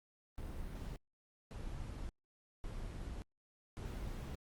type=noise bursts; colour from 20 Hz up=brown; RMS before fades=-44 dBFS; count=4; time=0.38-4.35 s; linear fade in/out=0 ms; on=580 ms; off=550 ms; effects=Opus 32 kbps